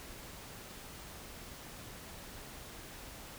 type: silence
effects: pink hiss -49 dBFS RMS until 3.38 s